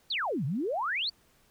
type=exponential two-way sweep; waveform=sine; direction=down then up; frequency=4718 to 123.47 to 4718 Hz; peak=-28 dBFS; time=0.1-1.1 s; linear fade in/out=10 ms; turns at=0.45 s; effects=pink hiss -65 dBFS RMS until 1.5 s